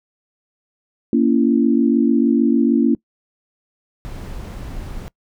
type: chord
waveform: sine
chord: A# diminished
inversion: none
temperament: just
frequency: 233.1 / 279.7 / 335.6 Hz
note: A#3 / C#4 / E4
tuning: 0 / +16 / +31 cents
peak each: -15 / -16 / -19 dBFS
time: 1.13-2.95 s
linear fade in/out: 2 ms
type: noise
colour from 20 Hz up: brown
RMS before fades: -30 dBFS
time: 4.05-5.08 s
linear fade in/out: 0 ms
effects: noise-tail reverb RT60 0.1 s tail -24 dB re dry